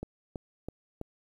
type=click train; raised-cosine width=2 ms; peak=-23 dBFS; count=4; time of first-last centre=0.03-1.014 s; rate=3.05 Hz; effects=10-bit